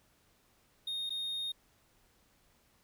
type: tone with dropouts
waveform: triangle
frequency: 3700 Hz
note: A#7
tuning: 14 cents flat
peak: -33 dBFS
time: 0.87-1.52 s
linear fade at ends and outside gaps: 5 ms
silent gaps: 1.095-1.104 s
effects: pink hiss -69 dBFS RMS until 2.83 s